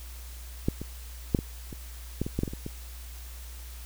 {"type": "clicks", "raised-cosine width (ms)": 3, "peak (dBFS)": [-11, -22, -8, -17, -25, -14, -19, -14, -13, -20, -24, -21], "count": 12, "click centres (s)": [0.685, 0.816, 1.348, 1.389, 1.728, 2.216, 2.265, 2.39, 2.434, 2.478, 2.535, 2.664], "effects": ["added 60 Hz sine -40 dBFS peak until 3.85 s", "white hiss -49 dBFS RMS until 3.85 s"]}